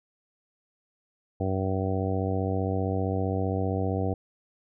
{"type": "harmonic tone", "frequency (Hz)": 95.3, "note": "G2", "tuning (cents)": -48, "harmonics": [1, 2, 3, 4, 5, 6, 7, 8], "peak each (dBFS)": [-28, -33, -33, -36, -33, -40, -36, -37], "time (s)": [1.4, 4.14], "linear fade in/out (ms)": 5, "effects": []}